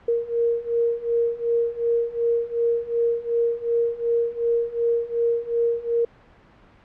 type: beating tone pair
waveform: sine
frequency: 466.2 / 468.9 Hz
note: A#4 / A#4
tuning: 0 / +10 cents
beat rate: 2.7 Hz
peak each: -24 / -22 dBFS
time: 0.08-6.05 s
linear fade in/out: 5 ms
effects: pink hiss -52 dBFS RMS until 6.84 s + low-pass 2000 Hz 12 dB/octave